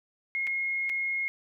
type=tone with dropouts; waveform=sine; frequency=2154 Hz; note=C7; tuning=50 cents sharp; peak=-27 dBFS; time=0.35-1.28 s; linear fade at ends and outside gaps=0 ms; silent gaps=0.469-0.473 / 0.894-0.898 s; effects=none